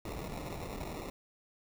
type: noise with sample-and-hold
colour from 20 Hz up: pink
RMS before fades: -41 dBFS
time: 0.05-1.1 s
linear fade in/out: 5 ms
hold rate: 1575 Hz
effects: none